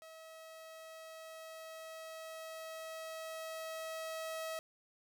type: tone with level ramp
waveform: sawtooth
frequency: 643 Hz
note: E5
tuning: 43 cents flat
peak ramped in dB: -48 to -35 dBFS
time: 0.02-4.59 s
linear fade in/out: 0 ms
effects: none